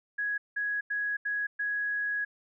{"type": "tone bursts at uneven times", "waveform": "sine", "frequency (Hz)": 1667, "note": "G#6", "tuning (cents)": 6, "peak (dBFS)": -28, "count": 5, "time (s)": [[0.18, 0.38], [0.56, 0.81], [0.9, 1.17], [1.25, 1.47], [1.59, 2.25]], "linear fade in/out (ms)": 10, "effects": []}